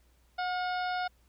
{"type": "harmonic tone with a mistuned harmonic", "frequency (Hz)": 728, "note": "F#5", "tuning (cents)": -28, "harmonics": [1, 2, 3, 4, 5, 6, 7], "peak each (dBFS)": [-31, -36, -45, -48, -46, -48, -48], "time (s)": [0.38, 1.08], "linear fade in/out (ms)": 10, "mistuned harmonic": 2, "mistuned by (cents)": -33, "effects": ["added 60 Hz sine -63 dBFS peak until 1.28 s", "pink hiss -70 dBFS RMS until 1.28 s"]}